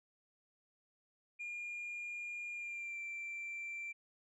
sine tone with pitch glide, 2416 to 2351 Hz, D7 to D7, +48 to +1 cents, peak -39 dBFS, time 1.39-3.93 s, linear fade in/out 20 ms, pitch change -47 cents, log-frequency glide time 2.53-2.99 s, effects tanh soft clip ceiling -39 dBFS

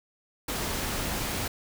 pink noise, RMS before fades -31 dBFS, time 0.48-1.48 s, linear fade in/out 5 ms, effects none

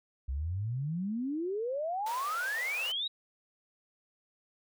sine exponential sweep, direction up, 62.7 to 3895 Hz, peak -31 dBFS, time 0.28-3.08 s, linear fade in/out 10 ms
pink high-pass noise, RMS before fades -44 dBFS, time 2.06-2.92 s, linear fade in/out 5 ms, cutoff 470 Hz, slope 96 dB/octave
effects none

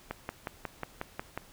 click train, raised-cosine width 0.5 ms, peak -19 dBFS, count 8, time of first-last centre 0.11-1.376 s, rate 5.53 Hz, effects pink hiss -56 dBFS RMS until 1.52 s

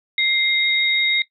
sine tone pair together, 2104 / 3749 Hz, C7 / A#7, +9 / +9 cents, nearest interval minor seventh, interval 1000 cents, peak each -19 dBFS, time 0.18-1.22 s, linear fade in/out 2 ms, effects noise-tail reverb RT60 0.1 s tail -17 dB re dry

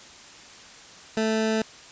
20% pulse tone, 220 Hz, A3, in tune, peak -17 dBFS, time 1.17-1.62 s, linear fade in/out 2 ms, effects white hiss -46 dBFS RMS until 1.91 s + resampled to 16000 Hz

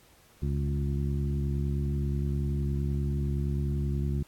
harmonic tone with a mistuned harmonic, 70.5 Hz, C#2, 30 cents sharp, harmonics 1 / 2 / 3 / 4 / 5, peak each -29 / -30 / -36 / -44 / -41 dBFS, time 0.42-4.23 s, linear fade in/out 5 ms, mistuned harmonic 1, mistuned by +40 cents, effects pink hiss -59 dBFS RMS until 4.27 s + AAC 64 kbps

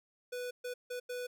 square tone bursts at uneven times, 493.9 Hz, B4, in tune, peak -38 dBFS, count 4, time 0.32-0.51 / 0.64-0.74 / 0.9-1 / 1.09-1.27 s, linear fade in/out 10 ms, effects none

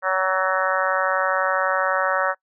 harmonic tone with a mistuned harmonic, 188 Hz, F#3, 28 cents sharp, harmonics 3 / 4 / 5 / 6 / 7 / 8 / 9 / 10, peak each -24 / -29 / -28 / -26 / -25 / -26 / -30 / -30 dBFS, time 0.02-2.35 s, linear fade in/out 50 ms, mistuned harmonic 10, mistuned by -34 cents, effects noise-tail reverb RT60 0.1 s tail -23 dB re dry

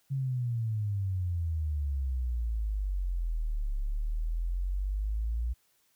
sine exponential two-way sweep, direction down then up, 138.59 to 34.65 to 59.8 Hz, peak -28 dBFS, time 0.1-5.54 s, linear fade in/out 20 ms, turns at 3.76 s, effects white hiss -70 dBFS RMS until 5.95 s

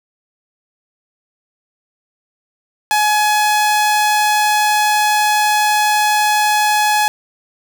sawtooth tone, 844 Hz, G#5, 28 cents sharp, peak -8 dBFS, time 2.91-7.08 s, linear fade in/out 0 ms, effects none

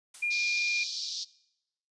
blue noise with exponential decay, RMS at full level -42 dBFS, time 0.14-0.65 s, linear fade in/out 5 ms, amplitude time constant 110 ms
sine tone, 2413 Hz, D7, 46 cents sharp, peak -26 dBFS, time 0.22-0.84 s, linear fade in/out 10 ms
pink band-pass noise, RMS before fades -36 dBFS, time 0.3-1.25 s, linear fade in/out 20 ms, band 3900 to 5700 Hz, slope 48 dB/octave
effects noise-tail reverb RT60 0.8 s tail -20 dB re dry + resampled to 22050 Hz

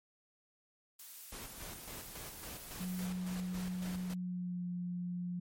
blue noise, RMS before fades -50 dBFS, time 0.99-3.07 s, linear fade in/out 5 ms
pink noise with tremolo, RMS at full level -47 dBFS, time 1.32-4.14 s, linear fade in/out 5 ms, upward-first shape square, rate 3.6 Hz, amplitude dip 50%
sine tone with pitch glide, 182.3 to 177.31 Hz, F#3 to F3, -25 to +27 cents, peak -36 dBFS, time 2.8-5.4 s, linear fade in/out 10 ms, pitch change -48 cents, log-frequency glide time 4-4.66 s
effects MP3 64 kbps

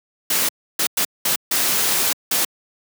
white noise bursts at uneven times, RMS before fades -19 dBFS, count 6, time 0.3-0.49 / 0.79-0.87 / 0.97-1.05 / 1.25-1.36 / 1.51-2.13 / 2.31-2.45 s, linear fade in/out 5 ms, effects high-pass 150 Hz 12 dB/octave

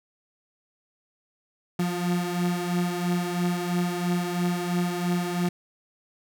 35% pulse beating tone pair, 175.5 / 178.5 Hz, F3 / F3, +9 / +38 cents, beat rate 3 Hz, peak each -24 / -28 dBFS, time 1.79-5.49 s, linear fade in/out 5 ms, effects none

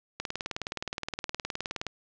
click train, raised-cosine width 0.2 ms, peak -15 dBFS, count 33, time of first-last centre 0.2-1.867 s, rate 19.2 Hz, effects low-pass 7000 Hz 12 dB/octave

